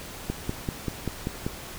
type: click train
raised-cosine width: 3 ms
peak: -14 dBFS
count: 7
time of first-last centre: 0.3-1.465 s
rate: 5.15 Hz
effects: pink hiss -40 dBFS RMS until 1.78 s